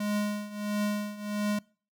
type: tone with tremolo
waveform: square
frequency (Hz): 207.7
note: G#3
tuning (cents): 0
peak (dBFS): -26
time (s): 0-1.59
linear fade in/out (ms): 5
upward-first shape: triangle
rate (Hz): 1.5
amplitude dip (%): 85
effects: noise-tail reverb RT60 0.4 s tail -24 dB re dry